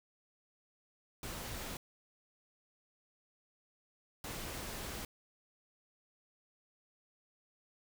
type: noise bursts at uneven times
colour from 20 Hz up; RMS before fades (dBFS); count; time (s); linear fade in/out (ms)
pink; -43; 2; 1.23-1.77 / 4.24-5.05; 2
effects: none